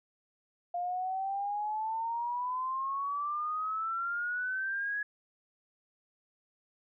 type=exponential sweep; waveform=sine; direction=up; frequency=698.5 to 1685 Hz; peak=-31 dBFS; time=0.74-5.03 s; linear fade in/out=5 ms; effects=none